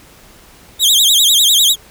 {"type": "tone with vibrato", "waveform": "sawtooth", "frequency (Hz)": 3500, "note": "A7", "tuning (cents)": -10, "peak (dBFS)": -5, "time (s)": [0.79, 1.76], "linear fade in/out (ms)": 50, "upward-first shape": "sine", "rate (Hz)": 10, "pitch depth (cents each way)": 190, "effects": ["pink hiss -43 dBFS RMS until 1.9 s"]}